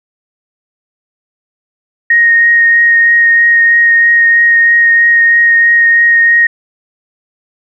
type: tone with vibrato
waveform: sine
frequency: 1864.7 Hz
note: A#6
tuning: in tune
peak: -4 dBFS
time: 2.1-6.47 s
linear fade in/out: 5 ms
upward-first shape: triangle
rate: 3.1 Hz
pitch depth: 12 cents each way
effects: none